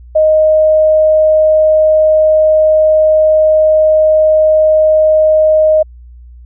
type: tone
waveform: sine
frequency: 622.3 Hz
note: D#5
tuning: in tune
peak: -5 dBFS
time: 0.15-5.83 s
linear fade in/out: 10 ms
effects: added 60 Hz sine -32 dBFS peak until 6.45 s